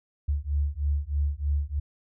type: beating tone pair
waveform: sine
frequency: 70.8 / 74 Hz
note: C#2 / D2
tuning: +37 / +14 cents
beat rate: 3.2 Hz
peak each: -27 dBFS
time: 0.28-1.8 s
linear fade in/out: 10 ms
effects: none